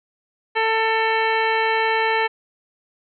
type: harmonic tone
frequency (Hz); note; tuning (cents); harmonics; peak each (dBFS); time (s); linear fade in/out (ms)
445.5; A4; +22; 1 / 2 / 3 / 4 / 5 / 6 / 7 / 9; -23 / -21 / -30 / -24 / -26 / -30 / -33 / -37; 0.55-2.28; 20
effects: none